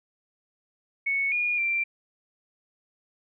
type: tone with pitch steps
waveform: sine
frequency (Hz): 2213 / 2435 / 2359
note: C#7 / D#7 / D7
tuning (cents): -3 / -38 / +7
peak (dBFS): -23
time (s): 1.06-1.84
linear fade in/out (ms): 10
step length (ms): 260
effects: none